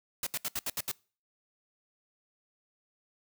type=noise bursts; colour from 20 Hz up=white; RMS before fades=-33 dBFS; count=7; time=0.23-0.915 s; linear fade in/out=2 ms; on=37 ms; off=71 ms; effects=noise-tail reverb RT60 0.4 s tail -25 dB re dry